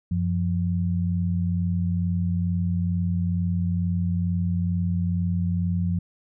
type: tone pair together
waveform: sine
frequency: 92.5 / 174.73 Hz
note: F#2 / F3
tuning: 0 / +1 cents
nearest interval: major seventh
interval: 1101 cents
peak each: -24 / -24 dBFS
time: 0.11-5.99 s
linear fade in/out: 5 ms
effects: none